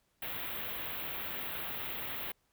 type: band-stop noise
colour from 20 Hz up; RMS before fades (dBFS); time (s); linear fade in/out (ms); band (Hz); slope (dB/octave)
white; -39; 0.22-2.32; 5; 3600 to 13000; 48
effects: pink hiss -75 dBFS RMS until 2.52 s